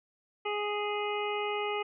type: harmonic tone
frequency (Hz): 415.3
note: G#4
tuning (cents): 0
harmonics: 1 / 2 / 3 / 5 / 6 / 7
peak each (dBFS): -33 / -36 / -38 / -40 / -41 / -41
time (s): 0.45-1.83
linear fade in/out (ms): 10
effects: none